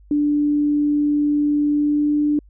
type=tone with pitch glide; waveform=sine; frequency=293.7 to 295.9 Hz; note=D4 to D4; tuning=0 to +13 cents; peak=-15 dBFS; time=0.11-2.39 s; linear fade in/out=2 ms; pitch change=+13 cents; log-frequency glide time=1.7-2.18 s; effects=added 50 Hz sine -45 dBFS peak until 2.49 s